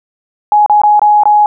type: tone with dropouts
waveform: sine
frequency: 837 Hz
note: G#5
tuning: 13 cents sharp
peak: -4 dBFS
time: 0.52-1.46 s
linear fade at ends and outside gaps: 1 ms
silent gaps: 0.662-0.697 / 0.817-0.835 / 0.995-1.017 / 1.235-1.255 s
effects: none